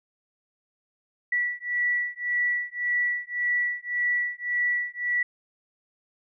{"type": "beating tone pair", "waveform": "sine", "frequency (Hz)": [1950, 1951.8], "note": ["B6", "B6"], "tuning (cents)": [-23, -21], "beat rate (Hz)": 1.8, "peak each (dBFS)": -27, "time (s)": [1.32, 5.23], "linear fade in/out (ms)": 5, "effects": []}